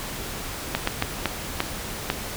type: clicks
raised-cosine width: 0.3 ms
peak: -5 dBFS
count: 6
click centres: 0.75 / 0.874 / 1.024 / 1.257 / 1.604 / 2.101 s
effects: pink hiss -33 dBFS RMS until 2.36 s